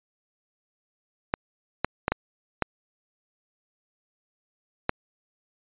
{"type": "clicks", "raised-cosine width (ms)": 0.5, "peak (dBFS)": -7, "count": 6, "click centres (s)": [1.339, 1.846, 2.081, 2.12, 2.623, 4.894], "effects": ["resampled to 8000 Hz"]}